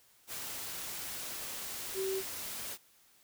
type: tone in noise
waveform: sine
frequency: 383.3 Hz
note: G4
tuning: 39 cents flat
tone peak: -32 dBFS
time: 1.94-2.23 s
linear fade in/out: 50 ms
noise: white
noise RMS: -41 dBFS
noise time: 0.27-2.78 s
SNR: +6 dB
effects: white hiss -65 dBFS RMS until 3.23 s